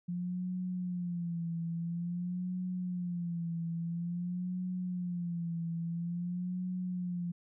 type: tone with vibrato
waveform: sine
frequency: 174.61 Hz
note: F3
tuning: in tune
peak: -33 dBFS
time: 0.08-7.32 s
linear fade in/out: 10 ms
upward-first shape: sine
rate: 0.49 Hz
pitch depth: 77 cents each way
effects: none